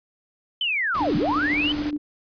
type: linear two-way sweep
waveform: sine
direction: down then up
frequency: 3102 to 130.81 to 3102 Hz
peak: -21 dBFS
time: 0.61-1.72 s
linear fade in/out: 2 ms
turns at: 1.16 s
type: noise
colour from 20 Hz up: pink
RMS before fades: -34 dBFS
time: 0.94-1.91 s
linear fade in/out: 10 ms
type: tone with tremolo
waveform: sine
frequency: 296.1 Hz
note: D4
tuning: 14 cents sharp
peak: -22 dBFS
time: 1-1.98 s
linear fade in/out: 10 ms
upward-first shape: square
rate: 14 Hz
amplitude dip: 50%
effects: resampled to 11025 Hz